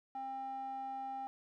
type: tone with band-pass filter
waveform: square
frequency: 266 Hz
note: C4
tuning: 29 cents sharp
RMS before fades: -42 dBFS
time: 0.15-1.27 s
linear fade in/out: 0 ms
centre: 820 Hz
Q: 5.8
effects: none